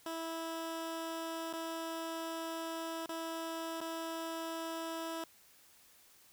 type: tone with dropouts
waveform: 15% pulse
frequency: 327.6 Hz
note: E4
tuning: 11 cents flat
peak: -32 dBFS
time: 0.06-5.24 s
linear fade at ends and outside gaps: 2 ms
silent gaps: 1.529-1.535 / 3.061-3.091 / 3.806-3.813 s
effects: white hiss -63 dBFS RMS until 6.32 s